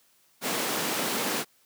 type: high-pass noise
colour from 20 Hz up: pink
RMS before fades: -29 dBFS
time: 0.41-1.45 s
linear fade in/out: 50 ms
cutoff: 190 Hz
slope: 24 dB/octave
effects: white hiss -64 dBFS RMS until 1.65 s + high-pass 80 Hz 12 dB/octave

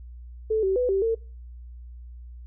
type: tone with pitch steps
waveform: sine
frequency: 437.4 / 383.1 / 497.7 / 388.4 / 452.8 Hz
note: A4 / G4 / B4 / G4 / A4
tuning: -10 / -40 / +13 / -16 / +50 cents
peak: -20 dBFS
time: 0.5-1.15 s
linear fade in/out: 10 ms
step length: 130 ms
effects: noise-tail reverb RT60 0.4 s tail -24 dB re dry + added 60 Hz sine -39 dBFS peak until 2.46 s

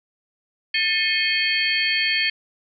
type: tone cluster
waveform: sine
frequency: 1779 / 2170 / 2511 / 3179 / 4432 Hz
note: A6 / C#7 / D#7 / G7 / C#8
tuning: +19 / -37 / +15 / +24 / -1 cents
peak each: -25 dBFS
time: 0.74-2.3 s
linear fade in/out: 5 ms
effects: none

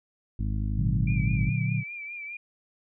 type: harmonic tone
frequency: 51.91 Hz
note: G#1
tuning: in tune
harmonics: 1 / 2 / 3 / 4 / 5 / 6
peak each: -28 / -30 / -40 / -36 / -42 / -46 dBFS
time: 0.39-1.5 s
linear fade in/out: 5 ms
type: chord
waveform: sine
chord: Bb augmented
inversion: none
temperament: just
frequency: 116.54 / 145.68 / 182.1 Hz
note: Bb2 / D3 / F#3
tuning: 0 / -14 / -27 cents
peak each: -27 / -28 / -31 dBFS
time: 0.76-1.84 s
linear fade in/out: 50 ms
type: tone with vibrato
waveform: sine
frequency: 2359 Hz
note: D7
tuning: 7 cents sharp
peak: -35 dBFS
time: 1.07-2.37 s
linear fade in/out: 5 ms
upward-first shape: triangle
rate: 4.9 Hz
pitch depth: 62 cents each way
effects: none

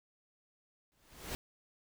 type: noise with exponential growth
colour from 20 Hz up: pink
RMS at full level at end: -38 dBFS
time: 0.92-1.35 s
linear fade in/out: 0 ms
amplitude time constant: 93 ms
effects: none

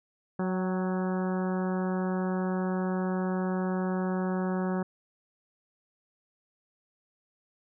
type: harmonic tone with a mistuned harmonic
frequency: 185 Hz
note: F#3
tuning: in tune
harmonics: 1 / 2 / 3 / 4 / 5 / 6 / 7 / 8 / 9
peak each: -28 / -34 / -38 / -40 / -42 / -44 / -45 / -46 / -47 dBFS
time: 0.39-4.83 s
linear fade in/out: 5 ms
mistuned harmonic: 4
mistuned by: +35 cents
effects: none

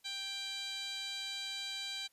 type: tone with band-pass filter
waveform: 15% pulse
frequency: 787 Hz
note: G5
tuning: 7 cents sharp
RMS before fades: -41 dBFS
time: 0.04-2.08 s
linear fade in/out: 20 ms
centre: 4400 Hz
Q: 5
effects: white hiss -72 dBFS RMS until 2.12 s + resampled to 32000 Hz

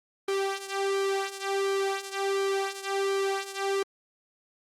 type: tone with flanger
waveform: sawtooth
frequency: 392 Hz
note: G4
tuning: in tune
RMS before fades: -29 dBFS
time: 0.28-3.83 s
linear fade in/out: 5 ms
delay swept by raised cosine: 1.1 to 2.6 ms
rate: 1.4 Hz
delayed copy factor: -0.75
effects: low-pass 9000 Hz 12 dB/octave + Opus 32 kbps

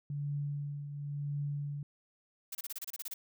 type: tone with tremolo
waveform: sine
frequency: 144.1 Hz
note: D3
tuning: 33 cents flat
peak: -32 dBFS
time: 0.1-1.83 s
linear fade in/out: 2 ms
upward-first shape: triangle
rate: 0.95 Hz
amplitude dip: 60%
type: noise bursts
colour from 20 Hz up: blue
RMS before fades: -40 dBFS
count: 11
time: 2.52-3.14 s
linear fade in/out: 5 ms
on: 30 ms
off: 29 ms
effects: none

